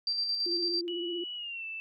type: tone with tremolo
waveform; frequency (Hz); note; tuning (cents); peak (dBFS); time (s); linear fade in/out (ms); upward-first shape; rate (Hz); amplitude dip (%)
sine; 4699; D8; 0; -27; 0.07-0.81; 2; square; 9; 35
type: tone with vibrato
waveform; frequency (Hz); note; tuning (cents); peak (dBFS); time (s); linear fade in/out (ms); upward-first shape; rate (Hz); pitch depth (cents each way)
sine; 345.9; F4; -17; -33; 0.46-1.24; 5; triangle; 16; 56
type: tone with pitch glide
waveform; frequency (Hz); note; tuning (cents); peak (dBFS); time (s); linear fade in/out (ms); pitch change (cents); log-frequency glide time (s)
sine; 2939 to 2649; F#7 to E7; -12 to +8; -36; 0.88-1.8; 0; -180; 1.35-1.65
effects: none